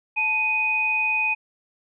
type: tone pair together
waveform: sine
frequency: 878 / 2493 Hz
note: A5 / D#7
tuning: -4 / +3 cents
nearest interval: octave + tritone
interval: 1807 cents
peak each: -29 / -20 dBFS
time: 0.16-1.35 s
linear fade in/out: 20 ms
effects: none